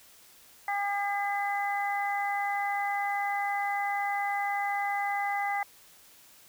harmonic tone, 403.5 Hz, G#4, 50 cents flat, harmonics 2 / 3 / 4 / 5, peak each -29 / -39 / -41 / -33 dBFS, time 0.68-5.63 s, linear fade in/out 2 ms, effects white hiss -56 dBFS RMS until 6.48 s

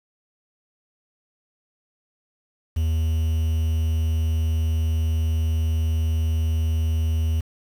triangle tone with quantisation, 80 Hz, D#2, 49 cents sharp, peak -17 dBFS, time 2.76-7.41 s, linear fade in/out 10 ms, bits 7, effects none

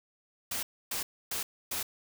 white noise bursts, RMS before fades -34 dBFS, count 4, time 0.51-1.83 s, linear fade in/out 5 ms, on 120 ms, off 280 ms, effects none

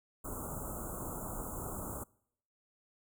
pink band-stop noise, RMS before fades -41 dBFS, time 0.24-2.04 s, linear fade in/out 10 ms, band 1400 to 6900 Hz, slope 96 dB/octave, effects noise-tail reverb RT60 0.7 s tail -24 dB re dry

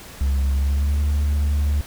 sine tone with pitch glide, 68.1 to 72.99 Hz, C#2 to D2, -30 to -10 cents, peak -14 dBFS, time 0.21-1.81 s, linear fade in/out 0 ms, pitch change +120 cents, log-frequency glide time 0.53-1.01 s, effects tanh soft clip ceiling -16 dBFS + pink hiss -40 dBFS RMS until 1.86 s

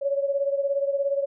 sine beating tone pair, 554.4 / 571.4 Hz, C#5 / D5, 0 / -48 cents, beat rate 17 Hz, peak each -23 / -28 dBFS, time 0.01-1.26 s, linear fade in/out 20 ms, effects none

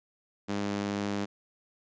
sawtooth tone with high-pass filter, 101.4 Hz, G#2, 41 cents flat, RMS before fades -32 dBFS, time 0.48-1.26 s, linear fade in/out 20 ms, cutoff 220 Hz, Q 1.5, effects resampled to 16000 Hz

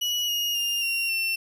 35% pulse tone with pitch steps, 2927 / 2868 / 2811 / 2755 / 2700 Hz, F#7 / F7 / F7 / F7 / E7, -19 / +45 / +11 / -24 / +41 cents, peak -22 dBFS, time 0.01-1.36 s, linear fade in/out 10 ms, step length 270 ms, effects none

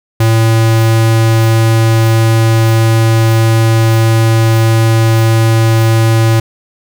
square tone, 112.7 Hz, A2, 42 cents sharp, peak -7 dBFS, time 0.2-6.4 s, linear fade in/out 5 ms, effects none

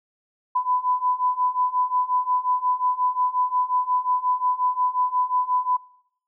sine beating tone pair, 997 / 1002.6 Hz, B5 / B5, +16 / +26 cents, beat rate 5.6 Hz, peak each -24 / -22 dBFS, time 0.55-5.77 s, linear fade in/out 10 ms, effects noise-tail reverb RT60 0.7 s tail -23 dB re dry

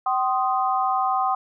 sine chord, C minor, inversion second, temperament equal with one note detuned, 766.5 / 1046.5 / 1244.5 Hz, G5 / C6 / Eb6, -39 / 0 / 0 cents, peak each -22 / -25 / -25 dBFS, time 0.06-1.35 s, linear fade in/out 5 ms, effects none

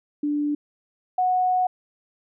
sine tone pair in turn, 293.7 / 735 Hz, D4 / F#5, 0 / -12 cents, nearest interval octave + major third, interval 1588 cents, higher second, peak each -21 / -18 dBFS, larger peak second, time 0.23-0.55 / 1.18-1.67 s, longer second, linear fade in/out 5 ms, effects none

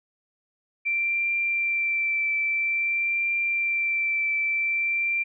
sine tone with vibrato, 2349 Hz, D7, in tune, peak -22 dBFS, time 0.85-5.24 s, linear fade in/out 20 ms, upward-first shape triangle, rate 0.5 Hz, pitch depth 18 cents each way, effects none

